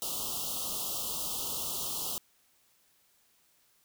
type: band-stop noise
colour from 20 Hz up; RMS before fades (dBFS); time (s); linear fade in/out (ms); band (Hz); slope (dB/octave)
white; -35; 0.02-2.18; 0; 1300 to 2800; 96
effects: white hiss -68 dBFS RMS until 3.84 s